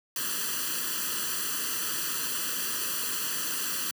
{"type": "noise with comb filter", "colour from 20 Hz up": "white", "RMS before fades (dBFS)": -31, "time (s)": [0.16, 3.91], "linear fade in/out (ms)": 2, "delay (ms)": 0.67, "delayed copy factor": 1, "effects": ["high-pass 200 Hz 12 dB/octave"]}